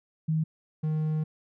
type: tone pair in turn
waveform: sine / triangle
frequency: 158.1 / 155.29 Hz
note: D#3 / D#3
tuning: +28 / -3 cents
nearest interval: unison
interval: 31 cents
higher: first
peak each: -23 dBFS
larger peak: neither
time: 0.28-0.44 / 0.83-1.24 s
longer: second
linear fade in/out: 10 ms
effects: none